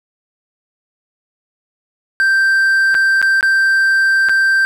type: tone with dropouts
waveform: triangle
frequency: 1568 Hz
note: G6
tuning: in tune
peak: -8 dBFS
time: 2.2-4.65 s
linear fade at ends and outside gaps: 0 ms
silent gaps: 2.944-2.95 / 3.216-3.226 / 3.409-3.428 / 4.287-4.294 s
effects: none